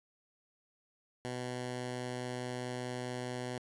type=tone; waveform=10% pulse; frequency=124.7 Hz; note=B2; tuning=17 cents sharp; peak=-29 dBFS; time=1.25-3.58 s; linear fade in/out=0 ms; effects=resampled to 24000 Hz